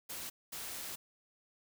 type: noise bursts at uneven times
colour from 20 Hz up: white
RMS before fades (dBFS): -43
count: 2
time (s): 0.09-0.3 / 0.52-0.96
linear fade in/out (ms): 10
effects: none